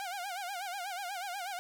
sawtooth tone with vibrato, 755 Hz, F#5, 35 cents sharp, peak -33 dBFS, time 0-1.59 s, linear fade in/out 0 ms, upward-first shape sine, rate 8.2 Hz, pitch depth 140 cents each way, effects none

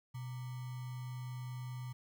sine tone with sample-and-hold, 125.3 Hz, B2, 25 cents sharp, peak -40 dBFS, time 0.14-1.93 s, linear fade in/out 10 ms, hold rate 1050 Hz, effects none

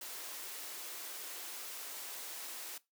white high-pass noise, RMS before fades -45 dBFS, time 0.01-2.78 s, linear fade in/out 5 ms, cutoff 300 Hz, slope 24 dB/octave, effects noise-tail reverb RT60 0.2 s tail -19 dB re dry

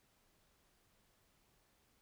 silence, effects pink hiss -74 dBFS RMS until 2.01 s

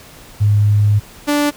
sine / sawtooth tone pair in turn, 103.83 / 292.2 Hz, G#2 / D4, 0 / -9 cents, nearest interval octave + tritone, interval 1791 cents, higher second, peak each -9 dBFS, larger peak neither, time 0.4-1 / 1.27-1.51 s, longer first, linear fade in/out 20 ms, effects pink hiss -40 dBFS RMS until 1.56 s

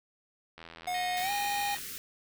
click train, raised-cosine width 0.3 ms, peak -30 dBFS, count 101, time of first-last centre 0.58-1.785 s, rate 83 Hz
square tone with pitch glide, 724 to 812.7 Hz, F#5 to G#5, -38 to -38 cents, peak -31 dBFS, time 0.87-1.75 s, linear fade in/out 5 ms, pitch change +200 cents, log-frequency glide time 1.21-1.31 s
harmonic tone, 622.3 Hz, D#5, in tune, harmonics 3 / 4 / 5 / 6 / 7, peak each -39 / -44 / -45 / -44 / -46 dBFS, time 0.94-1.77 s, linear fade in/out 5 ms
white band-stop noise, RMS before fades -41 dBFS, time 1.17-1.98 s, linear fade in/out 0 ms, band 470 to 1300 Hz, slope 48 dB/octave
effects none

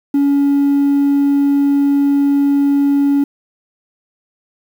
triangle tone, 281.9 Hz, C#4, 29 cents sharp, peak -7 dBFS, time 0.14-3.24 s, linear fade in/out 5 ms, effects tanh soft clip ceiling -5 dBFS + 7-bit

